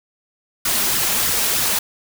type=noise with flanger; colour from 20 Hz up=white; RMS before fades=-19 dBFS; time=0.65-1.79 s; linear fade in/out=5 ms; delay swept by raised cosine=0.56 to 5.06 ms; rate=3.2 Hz; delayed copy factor=+0.5; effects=none